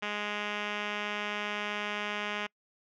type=tone with low-pass filter; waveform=5% pulse; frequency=207.7 Hz; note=G#3; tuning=in tune; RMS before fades=-35 dBFS; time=0.02-2.47 s; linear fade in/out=10 ms; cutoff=3300 Hz; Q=2; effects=noise-tail reverb RT60 0.1 s tail -26 dB re dry